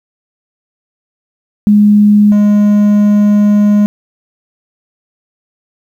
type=tone pair in turn; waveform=sine / triangle; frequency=207.7 / 207 Hz; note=G#3 / G#3; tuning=0 / -5 cents; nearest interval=unison; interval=5 cents; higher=first; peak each=-3 dBFS; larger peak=neither; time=1.67-2.32 / 2.32-3.86 s; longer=second; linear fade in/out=0 ms; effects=7-bit